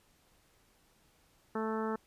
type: harmonic tone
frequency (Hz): 220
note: A3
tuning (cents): 0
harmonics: 1 / 2 / 3 / 4 / 5 / 6 / 7 / 8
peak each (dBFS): -36 / -36 / -46 / -41 / -44 / -42 / -50 / -51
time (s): 1.55-1.96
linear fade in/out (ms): 5
effects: pink hiss -68 dBFS RMS until 2.06 s + resampled to 32000 Hz